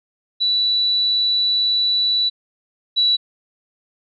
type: tone pair in turn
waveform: sine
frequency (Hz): 3951 / 3933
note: B7 / B7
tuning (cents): 0 / -8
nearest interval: unison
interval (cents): 8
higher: first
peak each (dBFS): -15 / -13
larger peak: second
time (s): 0.4-2.3 / 2.96-3.17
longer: first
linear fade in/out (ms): 20
effects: none